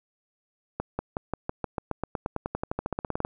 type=accelerating click train; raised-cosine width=1 ms; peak=-14 dBFS; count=25; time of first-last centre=0.8-3.249 s; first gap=190 ms; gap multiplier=0.94; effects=none